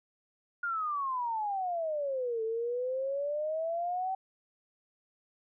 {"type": "exponential two-way sweep", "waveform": "sine", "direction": "down then up", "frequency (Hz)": [1432, 440.4, 770], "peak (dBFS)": -30, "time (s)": [0.63, 4.15], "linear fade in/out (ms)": 5, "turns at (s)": 2.43, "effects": []}